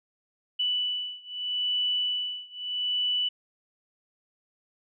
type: beating tone pair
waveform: sine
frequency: 2970 / 2970.79 Hz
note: F#7 / F#7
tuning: +6 / +6 cents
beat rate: 0.79 Hz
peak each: -29 / -30 dBFS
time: 0.59-3.29 s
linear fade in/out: 10 ms
effects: none